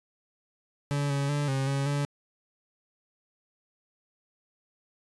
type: tone with pitch steps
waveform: 40% pulse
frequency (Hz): 143.3 / 140.2 / 145.5 / 134.7 / 138.4 / 143.5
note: D3 / C#3 / D3 / C#3 / C#3 / D3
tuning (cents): -42 / +20 / -16 / -49 / -2 / -40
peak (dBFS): -25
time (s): 0.91-2.05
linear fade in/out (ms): 0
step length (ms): 190
effects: resampled to 24000 Hz